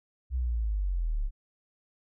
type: linear sweep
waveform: sine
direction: down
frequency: 65.41 to 32.7 Hz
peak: -26 dBFS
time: 0.3-1.31 s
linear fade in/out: 50 ms
effects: none